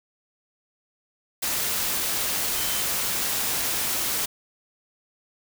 sine tone in noise, 3085 Hz, G7, 28 cents flat, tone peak -36 dBFS, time 2.56-2.82 s, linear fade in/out 10 ms, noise white, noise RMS -26 dBFS, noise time 1.42-4.26 s, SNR -13 dB, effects none

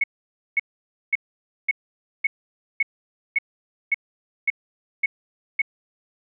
sine tone bursts, 2200 Hz, C#7, 14 cents flat, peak -16 dBFS, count 11, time 0.01-5.618 s, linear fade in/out 5 ms, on 28 ms, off 530 ms, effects none

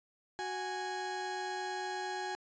30% pulse tone pair together, 370 / 828.7 Hz, F#4 / G#5, 0 / -4 cents, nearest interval octave + major second, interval 1396 cents, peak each -38 / -35 dBFS, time 0.39-2.35 s, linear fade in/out 0 ms, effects resampled to 16000 Hz

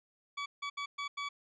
20% pulse tone bursts at uneven times, 1140 Hz, C#6, 48 cents sharp, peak -31 dBFS, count 5, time 0.37-0.46 / 0.62-0.7 / 0.77-0.86 / 0.98-1.08 / 1.17-1.29 s, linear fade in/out 10 ms, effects resampled to 16000 Hz

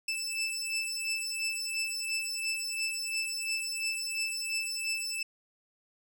20% pulse beating tone pair, 2637 / 2639.9 Hz, E7 / E7, 0 / +2 cents, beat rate 2.9 Hz, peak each -30 dBFS, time 0.08-5.23 s, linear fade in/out 5 ms, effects none

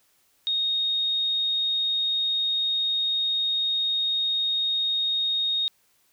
sine tone, 3722 Hz, A#7, 3 cents flat, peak -22 dBFS, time 0.47-5.68 s, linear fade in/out 0 ms, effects white hiss -65 dBFS RMS until 6.12 s

